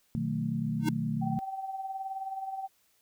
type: chord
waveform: sine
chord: B dominant seventh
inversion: none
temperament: equal with one note detuned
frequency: 123.47 / 155.56 / 185 / 223.2 Hz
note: B2 / D#3 / F#3 / A3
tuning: 0 / 0 / 0 / +25 cents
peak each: -36 / -33 / -37 / -32 dBFS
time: 0.15-1.39 s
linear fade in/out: 0 ms
type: tone with exponential growth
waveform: square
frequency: 306.8 Hz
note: D#4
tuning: 24 cents flat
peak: -24 dBFS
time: 0.79-0.89 s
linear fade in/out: 5 ms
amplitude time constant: 20 ms
type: tone with tremolo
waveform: sine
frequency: 772 Hz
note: G5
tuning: 27 cents flat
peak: -31 dBFS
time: 1.21-2.68 s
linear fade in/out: 20 ms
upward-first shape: triangle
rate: 19 Hz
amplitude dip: 65%
effects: white hiss -69 dBFS RMS until 3.01 s